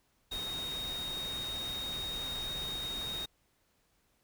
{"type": "tone in noise", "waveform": "sine", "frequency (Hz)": 3729, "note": "A#7", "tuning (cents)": 0, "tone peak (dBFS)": -36, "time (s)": [0.31, 3.26], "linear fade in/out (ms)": 10, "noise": "pink", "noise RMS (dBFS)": -44, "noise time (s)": [0.31, 3.26], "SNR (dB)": 5, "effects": ["pink hiss -73 dBFS RMS until 4.23 s"]}